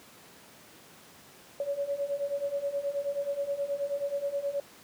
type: beating tone pair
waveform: sine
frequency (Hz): 559 / 568.4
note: C#5 / C#5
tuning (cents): +14 / +43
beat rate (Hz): 9.4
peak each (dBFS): -34 / -31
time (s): 1.6-4.6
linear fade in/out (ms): 2
effects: pink hiss -53 dBFS RMS until 4.83 s + high-pass 150 Hz 12 dB/octave